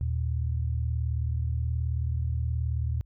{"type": "tone pair together", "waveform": "sine", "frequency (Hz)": [77.78, 116.54], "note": ["D#2", "A#2"], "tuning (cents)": [0, 0], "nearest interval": "perfect fifth", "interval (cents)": 700, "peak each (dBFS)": [-27, -30], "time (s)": [0.01, 3.01], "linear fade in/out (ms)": 0, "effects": ["added 50 Hz sine -55 dBFS peak until 3.05 s"]}